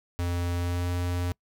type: tone with pitch glide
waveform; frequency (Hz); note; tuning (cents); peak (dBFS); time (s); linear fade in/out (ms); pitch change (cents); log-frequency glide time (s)
square; 87.31 to 88.43; F2 to F2; 0 to +22; -27; 0.19-1.32; 0; +22; 0.57-0.9
effects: noise-tail reverb RT60 0.1 s tail -26 dB re dry